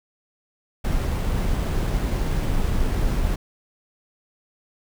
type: noise with sample-and-hold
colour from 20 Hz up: brown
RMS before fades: -22 dBFS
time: 0.84-3.36 s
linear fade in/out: 10 ms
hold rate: 11025 Hz
effects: none